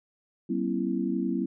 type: tone cluster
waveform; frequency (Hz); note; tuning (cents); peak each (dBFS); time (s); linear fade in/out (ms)
sine; 191 / 238.5 / 269.6 / 333; G3 / A#3 / C#4 / E4; -45 / +40 / -48 / +18; -31; 0.49-1.46; 10
effects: none